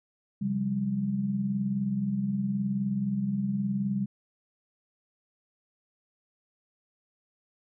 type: tone cluster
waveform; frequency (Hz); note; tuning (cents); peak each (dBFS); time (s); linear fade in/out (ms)
sine; 135.6 / 180.4 / 199.5; C#3 / F#3 / G3; -38 / -44 / +31; -34 / -36 / -27; 0.41-4.06; 10
effects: none

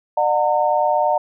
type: tone cluster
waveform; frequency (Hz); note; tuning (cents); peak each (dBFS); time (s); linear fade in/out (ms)
sine; 600 / 729 / 912; D5 / F#5 / A#5; +37 / -26 / -38; -19; 0.17-1.18; 5
effects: none

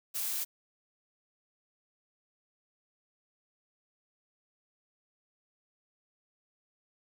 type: noise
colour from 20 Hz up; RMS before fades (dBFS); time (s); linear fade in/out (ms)
blue; -34; 0.14-0.45; 20
effects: none

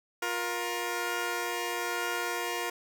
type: tone pair together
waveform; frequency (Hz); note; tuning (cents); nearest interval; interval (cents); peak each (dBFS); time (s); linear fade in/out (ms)
10% pulse; 353.9 / 471.5; F4 / A#4; +23 / +20; perfect fourth; 497; -25; 0.22-2.7; 5
effects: none

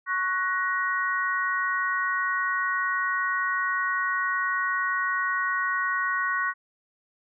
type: chord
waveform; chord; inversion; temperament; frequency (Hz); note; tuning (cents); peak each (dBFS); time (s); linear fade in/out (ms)
sine; F# major; second; equal with one note detuned; 1108.7 / 1480 / 1890.7; C#6 / F#6 / A#6; 0 / 0 / +24; -28; 0.06-6.54; 50
effects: none

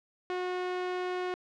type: tone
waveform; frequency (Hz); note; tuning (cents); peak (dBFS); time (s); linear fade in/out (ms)
sawtooth; 363.5; F#4; -31; -27; 0.3-1.34; 0
effects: low-pass 3000 Hz 12 dB/octave

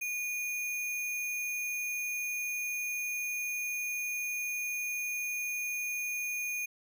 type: tone with sample-and-hold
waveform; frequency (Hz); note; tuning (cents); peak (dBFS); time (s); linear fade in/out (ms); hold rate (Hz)
sine; 2448; D#7; -29; -32; 0.01-6.66; 10; 8820
effects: none

